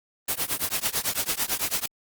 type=noise with tremolo; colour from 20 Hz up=white; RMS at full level=-23 dBFS; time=0.28-1.86 s; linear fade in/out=5 ms; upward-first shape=triangle; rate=9 Hz; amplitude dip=100%; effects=Opus 24 kbps